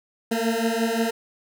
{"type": "beating tone pair", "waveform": "20% pulse", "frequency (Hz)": [224.8, 230.5], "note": ["A3", "A#3"], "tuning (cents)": [37, -19], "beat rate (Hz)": 5.7, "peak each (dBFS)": [-20, -19], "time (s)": [0.31, 1.11], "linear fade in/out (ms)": 10, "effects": []}